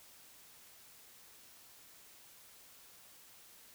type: silence
effects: white hiss -59 dBFS RMS until 3.74 s